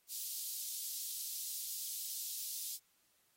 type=high-pass noise; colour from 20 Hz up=white; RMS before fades=-42 dBFS; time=0.08-2.79 s; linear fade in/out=50 ms; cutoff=3900 Hz; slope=24 dB/octave; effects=white hiss -74 dBFS RMS until 3.36 s + AAC 48 kbps